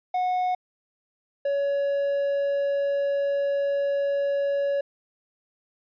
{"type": "tone pair in turn", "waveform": "triangle", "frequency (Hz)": [731, 562.2], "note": ["F#5", "C#5"], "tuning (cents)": [-21, 24], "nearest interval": "perfect fourth", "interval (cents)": 455, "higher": "first", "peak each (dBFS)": -20, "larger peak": "neither", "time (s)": [[0.14, 0.55], [1.45, 4.81]], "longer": "second", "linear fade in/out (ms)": 5, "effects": ["resampled to 11025 Hz"]}